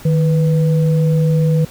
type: tone pair together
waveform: sine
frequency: 155.56 / 493.9 Hz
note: D#3 / B4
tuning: 0 / 0 cents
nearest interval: octave + minor sixth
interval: 2000 cents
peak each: -11 / -21 dBFS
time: 0.05-1.65 s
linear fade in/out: 5 ms
effects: pink hiss -39 dBFS RMS until 1.7 s